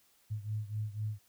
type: beating tone pair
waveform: sine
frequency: 105.6 / 109.6 Hz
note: G#2 / A2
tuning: +29 / -6 cents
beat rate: 4 Hz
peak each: -36 / -39 dBFS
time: 0.3-1.19 s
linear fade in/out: 20 ms
effects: white hiss -68 dBFS RMS until 1.28 s